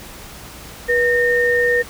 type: tone pair together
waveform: sine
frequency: 485.2 / 1832 Hz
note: B4 / A#6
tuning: -31 / -31 cents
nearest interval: octave + major seventh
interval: 2300 cents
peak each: -16 dBFS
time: 0.88-1.83 s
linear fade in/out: 20 ms
effects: added 60 Hz sine -45 dBFS peak until 1.89 s + pink hiss -37 dBFS RMS until 1.89 s